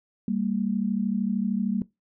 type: tone pair together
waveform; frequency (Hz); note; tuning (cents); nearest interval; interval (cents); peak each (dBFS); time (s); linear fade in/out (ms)
sine; 196.87 / 230; G3 / A#3; +8 / -23; minor third; 269; -26; 0.28-1.82; 2
effects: noise-tail reverb RT60 0.2 s tail -20 dB re dry